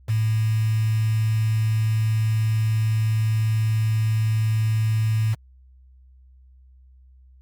sine tone with quantisation, 109.9 Hz, A2, 2 cents flat, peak -18 dBFS, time 0.08-5.35 s, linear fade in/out 20 ms, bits 6, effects added 64 Hz sine -48 dBFS peak until 7.41 s + Opus 48 kbps

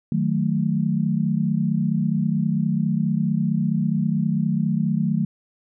sine chord, D# diminished, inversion none, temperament equal, 155.56 / 185 / 220 Hz, D#3 / F#3 / A3, 0 / 0 / 0 cents, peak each -23 dBFS, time 0.12-5.25 s, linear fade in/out 2 ms, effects none

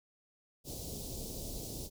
pink band-stop noise, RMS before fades -42 dBFS, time 0.64-1.9 s, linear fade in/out 50 ms, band 600 to 4200 Hz, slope 24 dB/octave, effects none

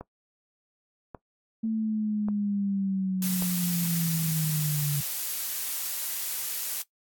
click train, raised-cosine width 1 ms, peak -24 dBFS, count 4, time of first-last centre 0.01-3.423 s, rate 0.879 Hz
sine linear sweep, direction down, 223.5 to 143.2 Hz, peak -25 dBFS, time 1.63-5.01 s, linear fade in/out 10 ms
blue noise, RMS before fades -31 dBFS, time 3.22-6.82 s, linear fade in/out 2 ms
effects noise-tail reverb RT60 0.1 s tail -18 dB re dry + AAC 64 kbps

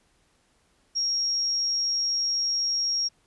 sine tone, 5588 Hz, F8, in tune, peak -23 dBFS, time 0.95-3.09 s, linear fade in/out 20 ms, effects pink hiss -66 dBFS RMS until 3.26 s + resampled to 24000 Hz

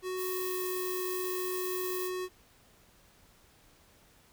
square tone with pitch glide, 370 to 367.4 Hz, F#4 to F#4, 0 to -12 cents, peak -34 dBFS, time 0.02-2.29 s, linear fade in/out 50 ms, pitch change -12 cents, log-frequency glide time 0.27-0.66 s
violet noise, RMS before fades -39 dBFS, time 0.16-2.11 s, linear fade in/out 50 ms
effects pink hiss -62 dBFS RMS until 4.32 s

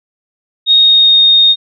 sine tone with pitch glide, 3729 to 3699 Hz, A#7 to A#7, 0 to -14 cents, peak -4 dBFS, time 0.66-1.56 s, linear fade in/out 50 ms, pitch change -14 cents, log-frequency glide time 0.78-1.2 s, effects none

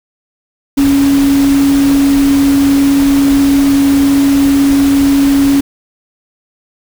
sine tone in noise, 278.1 Hz, C#4, 6 cents sharp, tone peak -6 dBFS, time 0.77-5.61 s, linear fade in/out 10 ms, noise pink, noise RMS -21 dBFS, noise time 0.77-5.61 s, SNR +12 dB, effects none

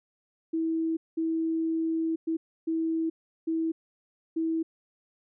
sine tone bursts at uneven times, 324.8 Hz, E4, 26 cents flat, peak -25 dBFS, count 6, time 0.53-0.97 / 1.17-2.16 / 2.27-2.37 / 2.67-3.1 / 3.47-3.72 / 4.36-4.63 s, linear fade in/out 10 ms, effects none

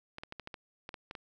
clicks, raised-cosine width 0.3 ms, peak -26 dBFS, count 10, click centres 0.184 / 0.235 / 0.324 / 0.397 / 0.474 / 0.542 / 0.891 / 0.942 / 1.111 / 1.152 s, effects none

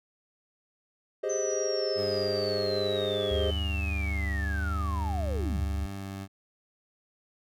triangle chord, Ab major seventh, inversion third, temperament equal, 392 / 415.3 / 523.3 / 622.3 Hz, G4 / Ab4 / C5 / Eb5, 0 / 0 / 0 / 0 cents, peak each -31 dBFS, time 1.23-3.51 s, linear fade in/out 10 ms
sine linear sweep, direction down, 6160 to 49 Hz, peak -34 dBFS, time 1.29-5.65 s, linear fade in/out 10 ms
20% pulse tone with pitch glide, 98.4 to 97.33 Hz, G2 to G2, +7 to -12 cents, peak -31 dBFS, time 1.95-6.28 s, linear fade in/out 50 ms, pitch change -19 cents, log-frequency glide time 5.92-6.08 s
sine tone with vibrato, 74.1 Hz, D2, 16 cents sharp, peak -28 dBFS, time 3.31-5.86 s, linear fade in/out 5 ms, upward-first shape square, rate 0.78 Hz, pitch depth 33 cents each way
effects none

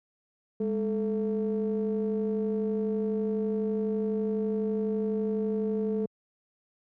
triangle ring-modulated tone, 116 Hz, A#2, 8 cents flat, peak -21 dBFS, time 0.6-6.06 s, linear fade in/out 5 ms, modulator 322 Hz, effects high-pass 60 Hz 12 dB/octave

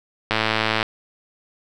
click train, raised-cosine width 0.3 ms, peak -3 dBFS, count 58, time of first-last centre 0.31-0.828 s, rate 110 Hz, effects none

